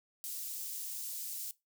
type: high-pass noise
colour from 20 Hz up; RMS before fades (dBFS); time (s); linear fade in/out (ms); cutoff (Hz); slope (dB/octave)
white; -41; 0.24-1.51; 0; 6100; 12
effects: noise-tail reverb RT60 0.2 s tail -20 dB re dry